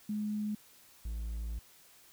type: tone pair in turn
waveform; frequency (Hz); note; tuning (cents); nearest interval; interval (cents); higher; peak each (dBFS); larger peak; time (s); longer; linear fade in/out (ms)
sine / triangle; 210.6 / 56.27; G#3 / A1; +24 / +40; octave + major seventh; 2284; first; -32 / -33; first; 0.09-0.55 / 1.05-1.59; second; 5
effects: white hiss -60 dBFS RMS until 2.12 s